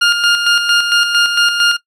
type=tone with tremolo; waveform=20% pulse; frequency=1412 Hz; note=F6; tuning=19 cents sharp; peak=-3 dBFS; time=0.01-1.77 s; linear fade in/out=10 ms; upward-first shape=square; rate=4.4 Hz; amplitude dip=50%; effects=noise-tail reverb RT60 0.1 s tail -19 dB re dry + low-pass 7000 Hz 12 dB/octave